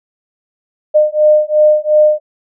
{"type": "beating tone pair", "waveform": "sine", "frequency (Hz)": [606, 608.8], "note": ["D#5", "D#5"], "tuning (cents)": [-46, -38], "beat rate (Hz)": 2.8, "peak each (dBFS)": -10, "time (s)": [0.94, 2.2], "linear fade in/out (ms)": 20, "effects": []}